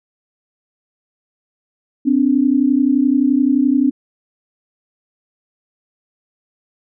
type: tone pair together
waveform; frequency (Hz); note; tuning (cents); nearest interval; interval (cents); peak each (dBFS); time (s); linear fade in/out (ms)
sine; 256.4 / 288; C4 / D4; -35 / -34; major second; 201; -14; 2.05-3.91; 20
effects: none